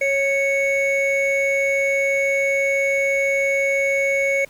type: tone pair together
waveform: triangle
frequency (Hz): 550.9 / 2217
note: C#5 / C#7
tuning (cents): -11 / 0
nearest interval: 2 octaves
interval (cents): 2411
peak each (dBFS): -18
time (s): 0.01-4.45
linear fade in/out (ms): 5
effects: pink hiss -50 dBFS RMS until 4.49 s